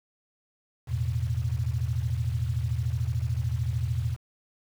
sine chord, E suspended fourth, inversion none, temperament equal, 82.41 / 110 / 123.47 Hz, E2 / A2 / B2, 0 / 0 / 0 cents, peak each -30 / -30 / -29 dBFS, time 0.87-4.17 s, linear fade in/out 50 ms, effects 8-bit

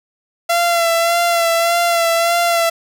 sawtooth tone with vibrato, 679 Hz, F5, 49 cents flat, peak -9 dBFS, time 0.49-2.7 s, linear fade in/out 10 ms, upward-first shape sine, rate 1.7 Hz, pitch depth 29 cents each way, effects none

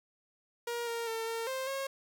sawtooth tone with pitch steps, 473.3 / 465 / 451.3 / 456.6 / 525 / 543 Hz, A#4 / A#4 / A4 / A#4 / C5 / C#5, +26 / -4 / +44 / -36 / +6 / -36 cents, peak -30 dBFS, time 0.67-1.87 s, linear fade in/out 5 ms, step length 200 ms, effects none

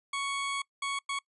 20% pulse tone bursts at uneven times, 1112 Hz, C#6, 5 cents sharp, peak -26 dBFS, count 3, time 0.13-0.62 / 0.82-0.99 / 1.09-1.19 s, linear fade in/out 5 ms, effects noise-tail reverb RT60 0.1 s tail -24 dB re dry + resampled to 24000 Hz

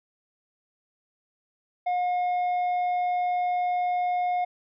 sine tone with tanh clipping, 718 Hz, F5, 48 cents sharp, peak -24 dBFS, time 1.86-4.45 s, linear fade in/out 10 ms, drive 5 dB, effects none

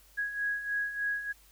sine beating tone pair, 1656 / 1659.3 Hz, G#6 / G#6, -5 / -2 cents, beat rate 3.3 Hz, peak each -37 / -31 dBFS, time 0.17-1.33 s, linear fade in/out 20 ms, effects added 50 Hz sine -61 dBFS peak until 1.51 s + white hiss -61 dBFS RMS until 1.51 s

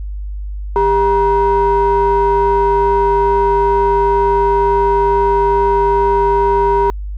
triangle ring-modulated tone, 276.2 Hz, C#4, 6 cents flat, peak -5 dBFS, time 0.76-6.9 s, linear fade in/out 0 ms, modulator 676 Hz, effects added 50 Hz sine -21 dBFS peak until 7.17 s

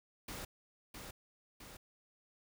pink noise with echo, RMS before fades -45 dBFS, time 0.28-0.45 s, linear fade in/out 5 ms, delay 660 ms, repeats 2, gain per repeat -4 dB, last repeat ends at 1.77 s, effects none

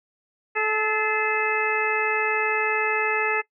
harmonic tone with a mistuned harmonic, 433 Hz, A4, 28 cents flat, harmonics 1 / 2 / 3 / 4 / 5 / 6, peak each -27 / -29 / -29 / -27 / -28 / -28 dBFS, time 0.55-3.42 s, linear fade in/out 20 ms, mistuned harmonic 5, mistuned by -74 cents, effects noise-tail reverb RT60 0.1 s tail -20 dB re dry

